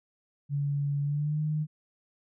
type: tone with pitch glide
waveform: sine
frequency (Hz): 142.7 to 152.94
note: D3 to D#3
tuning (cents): -49 to -29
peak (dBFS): -26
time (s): 0.49-1.67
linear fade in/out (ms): 50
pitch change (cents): +120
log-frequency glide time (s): 1.02-1.41
effects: none